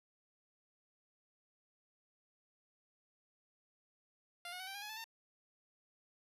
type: tone with pitch steps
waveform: 10% pulse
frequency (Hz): 698.5 / 724.8 / 752.1 / 780.4 / 809.8 / 840.3 / 872 / 904.8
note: F5 / F#5 / F#5 / G5 / G#5 / G#5 / A5 / A5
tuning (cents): 0 / -36 / +28 / -8 / -44 / +20 / -16 / +48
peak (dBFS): -36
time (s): 4.45-5.042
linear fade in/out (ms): 2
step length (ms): 74
effects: resampled to 32000 Hz